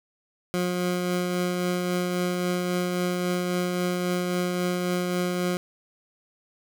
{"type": "tone with tremolo", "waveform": "20% pulse", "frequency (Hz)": 179, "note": "F3", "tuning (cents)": 43, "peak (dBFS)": -18, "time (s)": [0.54, 5.57], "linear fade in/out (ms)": 0, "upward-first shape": "triangle", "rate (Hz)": 3.7, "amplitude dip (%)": 30, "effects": []}